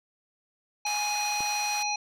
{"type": "harmonic tone", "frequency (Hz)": 831, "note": "G#5", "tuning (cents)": 1, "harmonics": [1, 3, 5, 7], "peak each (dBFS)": [-30, -32, -34, -34], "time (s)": [0.85, 1.96], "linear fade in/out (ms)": 5}
{"type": "band-pass noise", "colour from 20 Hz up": "pink", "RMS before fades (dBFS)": -40, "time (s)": [0.86, 1.83], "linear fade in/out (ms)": 5, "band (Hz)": [650, 15000], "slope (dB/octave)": 96}
{"type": "click", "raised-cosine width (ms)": 2, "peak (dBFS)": -28, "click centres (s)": 1.406}
{"effects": []}